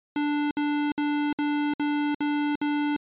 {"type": "tone bursts", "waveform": "square", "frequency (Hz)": 293.7, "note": "D4", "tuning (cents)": 0, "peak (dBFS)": -24, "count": 7, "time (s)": [0.16, 2.964], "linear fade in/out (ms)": 2, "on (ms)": 350, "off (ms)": 59, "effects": ["resampled to 8000 Hz"]}